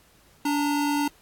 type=tone pair together; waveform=square; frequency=288.8 / 916 Hz; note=D4 / A#5; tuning=-29 / -31 cents; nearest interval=octave + minor sixth; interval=1998 cents; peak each=-24 / -29 dBFS; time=0.45-1.08 s; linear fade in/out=5 ms; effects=pink hiss -58 dBFS RMS until 1.21 s + AAC 64 kbps